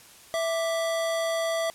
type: tone pair together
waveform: square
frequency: 658.9 / 1174 Hz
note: E5 / D6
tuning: -1 / -1 cents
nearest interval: minor seventh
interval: 1000 cents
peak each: -26 / -36 dBFS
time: 0.34-1.7 s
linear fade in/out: 0 ms
effects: white hiss -51 dBFS RMS until 1.74 s + low-pass 12000 Hz 12 dB/octave